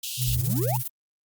pink high-pass noise, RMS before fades -33 dBFS, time 0.03-0.35 s, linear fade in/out 5 ms, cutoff 2700 Hz, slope 96 dB/octave
sine tone with vibrato, 123.9 Hz, B2, 6 cents sharp, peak -24 dBFS, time 0.17-0.83 s, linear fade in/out 50 ms, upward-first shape sine, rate 5.5 Hz, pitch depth 21 cents each way
violet noise with tremolo, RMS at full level -27 dBFS, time 0.21-0.88 s, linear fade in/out 10 ms, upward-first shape triangle, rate 17 Hz, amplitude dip 85%
triangle exponential sweep, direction up, 41.9 to 992 Hz, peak -25 dBFS, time 0.27-0.77 s, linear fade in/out 10 ms
effects Opus 48 kbps

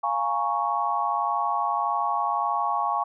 sine chord, Bb minor seventh, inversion second, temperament equal, 698.5 / 830.6 / 932.3 / 1108.7 Hz, F5 / Ab5 / Bb5 / Db6, 0 / 0 / 0 / 0 cents, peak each -30 / -27 / -31 / -26 dBFS, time 0.03-3.04 s, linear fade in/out 10 ms, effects none

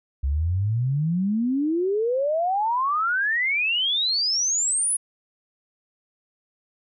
sine exponential sweep, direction up, 65.4 to 10548 Hz, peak -20 dBFS, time 0.23-4.97 s, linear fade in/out 10 ms, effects none

